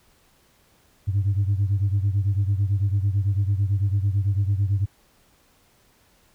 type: beating tone pair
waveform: sine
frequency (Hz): 97.4 / 106.4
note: G2 / G#2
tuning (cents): -11 / +42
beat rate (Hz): 9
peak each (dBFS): -19 / -23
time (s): 1.07-4.86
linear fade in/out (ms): 20
effects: tanh soft clip ceiling -15 dBFS + pink hiss -60 dBFS RMS until 6.34 s